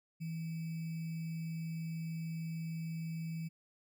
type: tone with sample-and-hold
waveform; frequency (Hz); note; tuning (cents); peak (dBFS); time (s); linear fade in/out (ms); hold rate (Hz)
sine; 163.2; E3; -17; -37; 0.2-3.49; 20; 2450
effects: none